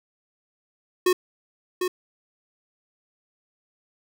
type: tone with echo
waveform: square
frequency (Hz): 364.4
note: F#4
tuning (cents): -26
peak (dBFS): -17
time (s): 1.06-1.13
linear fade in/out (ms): 5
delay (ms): 750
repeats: 1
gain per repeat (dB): -6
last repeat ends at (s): 1.88
effects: none